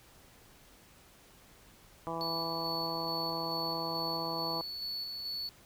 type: harmonic tone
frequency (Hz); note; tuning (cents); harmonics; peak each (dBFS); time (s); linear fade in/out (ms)
165.4; E3; +6; 1 / 2 / 3 / 4 / 5 / 6 / 7; -44 / -42 / -42 / -42 / -42 / -40 / -44; 2.07-4.61; 0
type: tone with tremolo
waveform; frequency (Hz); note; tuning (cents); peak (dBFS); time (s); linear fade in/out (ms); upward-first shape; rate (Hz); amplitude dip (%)
triangle; 4435; C#8; 0; -34; 2.21-5.49; 0; square; 2.3; 30
effects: pink hiss -59 dBFS RMS until 5.65 s